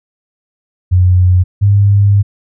sine tone pair in turn, 90.9 / 100.87 Hz, F#2 / G2, -30 / +50 cents, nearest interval major second, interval 180 cents, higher second, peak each -5 dBFS, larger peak neither, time 0.91-1.44 / 1.61-2.23 s, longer second, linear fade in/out 20 ms, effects none

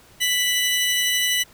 sawtooth tone pair together, 1982 / 2967 Hz, B6 / F#7, +6 / +4 cents, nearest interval perfect fifth, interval 698 cents, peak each -19 / -18 dBFS, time 0.2-1.44 s, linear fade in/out 20 ms, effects pink hiss -51 dBFS RMS until 1.53 s

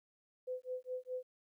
sine tone with tremolo, 507 Hz, B4, 45 cents sharp, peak -36 dBFS, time 0.47-1.23 s, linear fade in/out 10 ms, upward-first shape sine, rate 4.8 Hz, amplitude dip 100%, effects 13-bit

